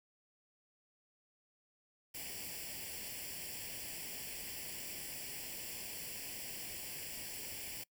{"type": "noise with comb filter", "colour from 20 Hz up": "white", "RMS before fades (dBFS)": -45, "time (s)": [2.14, 7.84], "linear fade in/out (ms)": 10, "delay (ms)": 0.39, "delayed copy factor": 0.8, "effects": ["noise-tail reverb RT60 0.1 s tail -23 dB re dry"]}